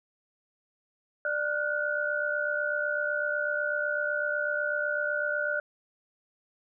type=tone cluster; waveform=sine; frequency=593 / 1434 / 1502 Hz; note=D5 / F6 / F#6; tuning=+17 / +45 / +26 cents; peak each=-31 dBFS; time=1.25-5.6 s; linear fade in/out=2 ms; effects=none